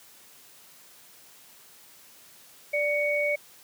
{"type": "tone pair together", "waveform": "sine", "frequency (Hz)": [587.3, 2233], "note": ["D5", "C#7"], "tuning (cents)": [0, 12], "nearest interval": "octave + major seventh", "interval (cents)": 2312, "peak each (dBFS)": -26, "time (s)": [2.73, 3.36], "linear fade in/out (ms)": 10, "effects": ["white hiss -53 dBFS RMS until 3.63 s", "high-pass 100 Hz 12 dB/octave"]}